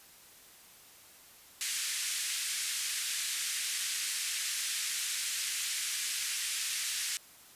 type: band-pass noise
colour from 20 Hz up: white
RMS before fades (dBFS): -35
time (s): 1.61-7.17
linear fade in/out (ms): 0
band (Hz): 1700 to 10000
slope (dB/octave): 24
effects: white hiss -56 dBFS RMS until 7.55 s + resampled to 32000 Hz